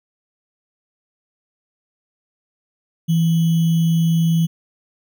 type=tone with sample-and-hold; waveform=sine; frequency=164.81 Hz; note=E3; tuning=in tune; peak=-13 dBFS; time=3.08-4.47 s; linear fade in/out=20 ms; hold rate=3150 Hz; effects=none